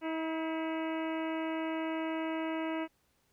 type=harmonic tone with a mistuned harmonic; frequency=320.9 Hz; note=E4; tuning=46 cents flat; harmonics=1 / 2 / 3 / 4 / 5 / 6 / 7 / 8 / 9; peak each=-34 / -39 / -42 / -47 / -48 / -48 / -49 / -50 / -52 dBFS; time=0.01-2.88 s; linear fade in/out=50 ms; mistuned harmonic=6; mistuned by=+59 cents; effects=pink hiss -73 dBFS RMS until 3.32 s